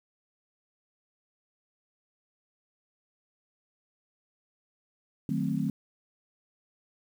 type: chord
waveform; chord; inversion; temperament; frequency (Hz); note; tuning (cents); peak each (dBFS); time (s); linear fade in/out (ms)
sine; D# diminished seventh; none; equal with one note detuned; 153.6 / 185 / 220 / 261.6; D#3 / F#3 / A3 / C4; -22 / 0 / 0 / 0; -32; 5.29-5.7; 2
effects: 9-bit